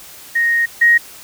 sine tone pair in turn, 1864.7 / 1878.8 Hz, A#6 / A#6, 0 / +13 cents, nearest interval unison, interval 13 cents, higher second, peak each -12 / -7 dBFS, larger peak second, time 0.35-0.66 / 0.81-0.98 s, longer first, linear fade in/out 10 ms, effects white hiss -38 dBFS RMS until 1.23 s

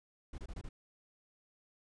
brown noise bursts, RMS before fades -43 dBFS, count 5, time 0.33-0.69 s, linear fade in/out 5 ms, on 52 ms, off 25 ms, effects resampled to 22050 Hz

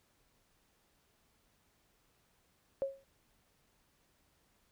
sine tone with exponential decay, 545 Hz, C#5, 29 cents flat, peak -28 dBFS, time 2.82-3.04 s, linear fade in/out 0 ms, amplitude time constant 47 ms, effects pink hiss -73 dBFS RMS until 4.71 s

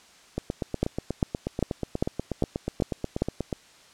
two click trains, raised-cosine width 2 ms, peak -9 / -14 dBFS, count 7 / 27, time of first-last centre 0.83-3.22 / 0.38-3.528 s, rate 2.51 / 8.26 Hz, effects white hiss -54 dBFS RMS until 3.93 s + low-pass 7000 Hz 12 dB/octave

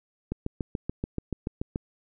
click train, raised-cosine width 3 ms, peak -16 dBFS, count 11, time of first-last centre 0.32-1.759 s, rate 6.95 Hz, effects none

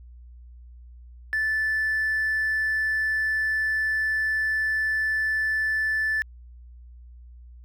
triangle tone, 1752 Hz, A6, 8 cents flat, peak -19 dBFS, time 1.33-6.22 s, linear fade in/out 0 ms, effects tanh soft clip ceiling -18 dBFS + added 60 Hz sine -43 dBFS peak until 7.64 s

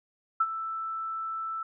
sine tone with ADSR envelope, 1323 Hz, E6, 6 cents sharp, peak -19 dBFS, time 0.4-1.63 s, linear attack 8 ms, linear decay 46 ms, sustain -12 dB, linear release 4 ms, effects none

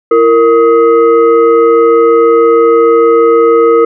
sine tone with frequency modulation, 462.7 Hz, A#4, 13 cents flat, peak -3 dBFS, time 0.11-3.85 s, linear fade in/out 5 ms, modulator 799 Hz, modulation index 0.71, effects none

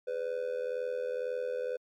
triangle tone with amplitude modulation, 500 Hz, B4, 21 cents sharp, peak -26 dBFS, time 0.07-1.77 s, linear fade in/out 10 ms, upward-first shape sine, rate 82 Hz, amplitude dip 80%, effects MP3 96 kbps

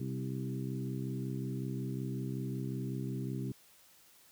harmonic tone with a mistuned harmonic, 65.41 Hz, C2, in tune, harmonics 2 / 3 / 4 / 5 / 6, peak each -37 / -41 / -43 / -45 / -47 dBFS, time 0-3.52 s, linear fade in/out 5 ms, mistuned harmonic 5, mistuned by -16 cents, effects white hiss -62 dBFS RMS until 4.31 s

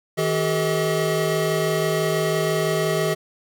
square tone cluster, 159.7 / 383.5 / 429.5 / 636 Hz, D#3 / G4 / A4 / D#5, +45 / -38 / -42 / +38 cents, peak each -26 dBFS, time 0.17-3.15 s, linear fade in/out 20 ms, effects none

